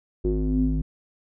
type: tone with low-pass filter sweep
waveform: square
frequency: 51.91 Hz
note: G#1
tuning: in tune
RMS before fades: -23 dBFS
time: 0.24-0.82 s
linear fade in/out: 10 ms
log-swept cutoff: 370 to 210 Hz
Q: 8.8
effects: none